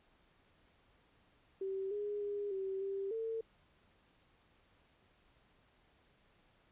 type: tone with pitch steps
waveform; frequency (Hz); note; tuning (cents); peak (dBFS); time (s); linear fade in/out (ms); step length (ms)
sine; 385.7 / 413 / 408.5 / 385 / 391.8 / 449.7; G4 / G#4 / G#4 / G4 / G4 / A4; -28 / -10 / -29 / -31 / -1 / +38; -36; 1.61-3.41; 5; 300
effects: pink hiss -70 dBFS RMS until 6.71 s + resampled to 8000 Hz